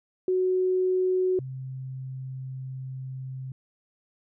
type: tone pair in turn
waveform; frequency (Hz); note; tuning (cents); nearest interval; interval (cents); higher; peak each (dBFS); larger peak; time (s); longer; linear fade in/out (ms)
sine; 370 / 131.13; F#4 / C3; 0 / +4; octave + tritone; 1796; first; -21 / -33; first; 0.28-1.39 / 1.39-3.52; second; 2
effects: none